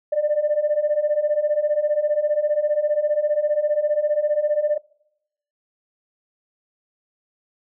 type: beating tone pair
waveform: sine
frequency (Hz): 587.3 / 602.3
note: D5 / D5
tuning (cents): 0 / +44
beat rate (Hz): 15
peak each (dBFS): -21 / -19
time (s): 0.12-4.78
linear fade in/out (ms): 10
effects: noise-tail reverb RT60 0.8 s tail -24 dB re dry + tanh soft clip ceiling -12 dBFS